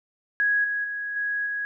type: tone with level steps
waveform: sine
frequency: 1661.2 Hz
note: G#6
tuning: in tune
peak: -19 / -24 / -28 / -24 / -26 dBFS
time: 0.4-1.65 s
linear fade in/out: 0 ms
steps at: 0.64 / 0.84 / 1.16 / 1.46 s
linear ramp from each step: 5 ms
effects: none